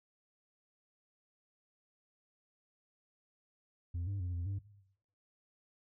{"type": "tone with pitch steps", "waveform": "sine", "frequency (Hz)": [86.7, 99.2, 89.6, 86.8, 98.5], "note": ["F2", "G2", "F2", "F2", "G2"], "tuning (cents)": [-12, 21, 45, -10, 9], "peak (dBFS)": -32, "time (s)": [3.94, 4.59], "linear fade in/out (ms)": 10, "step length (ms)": 130, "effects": ["noise-tail reverb RT60 0.7 s tail -17 dB re dry", "tanh soft clip ceiling -34 dBFS"]}